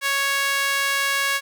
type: tone with high-pass filter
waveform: sawtooth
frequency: 554.4 Hz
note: C#5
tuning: in tune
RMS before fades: -22 dBFS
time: 0.01-1.41 s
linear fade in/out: 50 ms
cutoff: 1600 Hz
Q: 1.5
effects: none